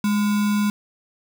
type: tone with sample-and-hold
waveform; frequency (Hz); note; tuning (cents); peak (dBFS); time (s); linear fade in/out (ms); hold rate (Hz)
sine; 207.5; G#3; -1; -17; 0.04-0.7; 2; 1225
effects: none